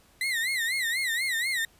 35% pulse tone with vibrato, 1975.5 Hz, B6, in tune, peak -24 dBFS, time 0.21-1.65 s, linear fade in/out 2 ms, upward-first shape sine, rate 4.1 Hz, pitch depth 160 cents each way, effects pink hiss -60 dBFS RMS until 1.79 s + resampled to 32000 Hz

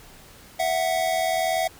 square tone pair together, 659.3 / 740 Hz, E5 / F#5, 0 / 0 cents, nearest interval major second, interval 200 cents, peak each -25 dBFS, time 0.59-1.68 s, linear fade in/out 10 ms, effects pink hiss -48 dBFS RMS until 1.79 s

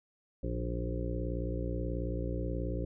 harmonic tone with a mistuned harmonic, 58.5 Hz, A#1, 7 cents sharp, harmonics 1 / 2 / 3 / 5 / 6 / 7 / 8 / 9, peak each -35 / -39 / -41 / -41 / -44 / -44 / -49 / -42 dBFS, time 0.43-2.85 s, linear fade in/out 5 ms, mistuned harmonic 3, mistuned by +32 cents, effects none

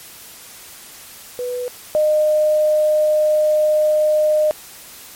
sine tone pair in turn, 493.9 / 611.2 Hz, B4 / D#5, 0 / -31 cents, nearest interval major third, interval 369 cents, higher second, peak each -21 / -12 dBFS, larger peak second, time 1.39-1.68 / 1.95-4.51 s, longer second, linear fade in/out 0 ms, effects white hiss -39 dBFS RMS until 5.15 s + MP3 64 kbps

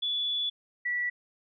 sine tone pair in turn, 3437 / 1951.6 Hz, A7 / B6, -41 / -21 cents, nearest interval minor seventh, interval 980 cents, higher first, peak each -27 dBFS, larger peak neither, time 0.02-0.5 / 0.85-1.1 s, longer first, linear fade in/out 10 ms, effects none

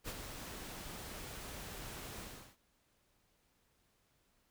pink noise with ADSR envelope, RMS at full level -41 dBFS, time 0.04-2.57 s, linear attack 45 ms, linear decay 47 ms, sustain -6 dB, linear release 370 ms, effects pink hiss -75 dBFS RMS until 4.5 s

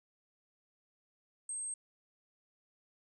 sine tone, 8380 Hz, C9, 2 cents sharp, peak -37 dBFS, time 1.49-1.74 s, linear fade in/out 2 ms, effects none

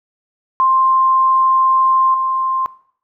sine tone with level steps, 1051 Hz, C6, 7 cents sharp, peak -10 / -15 dBFS, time 0.6-2.66 s, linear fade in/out 0 ms, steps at 2.14 s, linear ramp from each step 2 ms, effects noise-tail reverb RT60 0.6 s tail -18 dB re dry

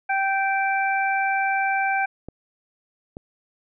harmonic tone, 780 Hz, G5, 9 cents flat, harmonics 1 / 2 / 3, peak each -22 / -25 / -27 dBFS, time 0.09-2.06 s, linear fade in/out 10 ms
clicks, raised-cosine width 2 ms, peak -22 dBFS, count 2, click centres 2.286 / 3.169 s
effects none

